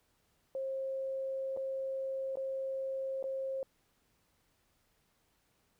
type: tone with dropouts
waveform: sine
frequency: 534 Hz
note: C5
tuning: 35 cents sharp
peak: -34 dBFS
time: 0.55-3.63 s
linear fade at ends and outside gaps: 1 ms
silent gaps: 1.565-1.572 / 2.356-2.371 / 3.227-3.24 s
effects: pink hiss -74 dBFS RMS until 5.79 s